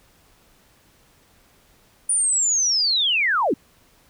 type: linear sweep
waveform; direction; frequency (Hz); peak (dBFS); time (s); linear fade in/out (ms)
sine; down; 9540 to 207.3; -17; 2.09-3.54; 5
effects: pink hiss -57 dBFS RMS until 4.09 s